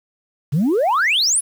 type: exponential sweep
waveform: sine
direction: up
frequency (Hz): 129.6 to 10730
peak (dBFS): -12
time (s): 0.52-1.41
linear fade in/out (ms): 20
effects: tanh soft clip ceiling -12 dBFS + 7-bit